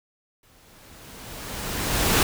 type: noise with exponential growth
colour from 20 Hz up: pink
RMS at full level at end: -18 dBFS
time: 0.43-2.23 s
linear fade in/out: 2 ms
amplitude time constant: 390 ms
effects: none